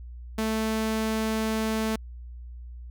sawtooth tone, 220 Hz, A3, in tune, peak -21 dBFS, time 0.38-1.96 s, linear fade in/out 5 ms, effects added 60 Hz sine -38 dBFS peak until 2.9 s

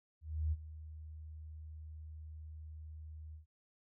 sine tone with ADSR envelope, 77.78 Hz, D#2, in tune, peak -30 dBFS, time 0.21-3.46 s, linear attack 310 ms, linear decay 38 ms, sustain -16 dB, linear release 120 ms, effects none

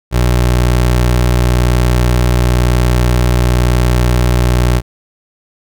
25% pulse tone, 61 Hz, B1, 21 cents flat, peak -5 dBFS, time 0.11-4.82 s, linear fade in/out 50 ms, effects none

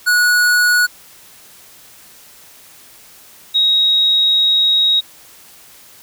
square / sine tone pair in turn, 1462 / 3788 Hz, F#6 / A#7, -21 / +27 cents, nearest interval octave + major third, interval 1648 cents, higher second, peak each -11 / -10 dBFS, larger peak second, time 0.06-0.87 / 3.54-5.01 s, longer second, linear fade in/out 20 ms, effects white hiss -43 dBFS RMS until 6.02 s

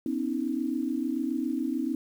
sine tone cluster, 249.4 / 276.4 / 317.8 Hz, B3 / C#4 / D#4, +17 / -5 / +37 cents, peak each -31 dBFS, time 0.06-1.95 s, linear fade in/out 2 ms, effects 9-bit

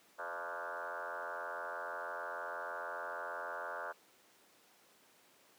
sine tone with frequency modulation, 1035 Hz, C6, 19 cents flat, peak -39 dBFS, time 0.18-3.93 s, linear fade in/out 20 ms, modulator 86.3 Hz, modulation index 6.2, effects pink hiss -65 dBFS RMS until 5.58 s + high-pass 300 Hz 12 dB/octave

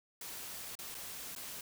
white noise with dropouts, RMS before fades -45 dBFS, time 0.21-1.61 s, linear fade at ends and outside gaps 2 ms, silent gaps 0.753-0.789 / 0.945-0.949 / 1.351-1.361 s, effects none

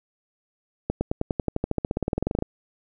accelerating click train, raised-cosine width 2 ms, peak -10 dBFS, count 24, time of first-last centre 0.9-2.424 s, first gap 110 ms, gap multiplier 0.95, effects none

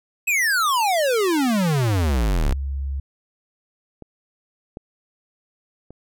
square exponential sweep, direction down, 2619 to 30.87 Hz, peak -18 dBFS, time 0.27-2.54 s, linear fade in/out 10 ms
sine tone, 68.6 Hz, C#2, 17 cents flat, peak -23 dBFS, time 2.46-3 s, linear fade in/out 5 ms
clicks, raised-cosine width 2 ms, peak -25 / -20 / -27 dBFS, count 3, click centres 4.023 / 4.771 / 5.906 s
effects none

